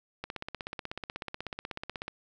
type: click train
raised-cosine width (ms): 0.3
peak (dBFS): -20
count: 31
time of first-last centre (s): 0.24-2.08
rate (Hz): 16.3
effects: none